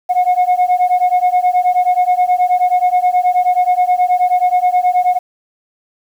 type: beating tone pair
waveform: sine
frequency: 720 / 729.4 Hz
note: F#5 / F#5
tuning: -47 / -25 cents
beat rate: 9.4 Hz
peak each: -11 dBFS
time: 0.09-5.19 s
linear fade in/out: 20 ms
effects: tanh soft clip ceiling -7 dBFS + 7-bit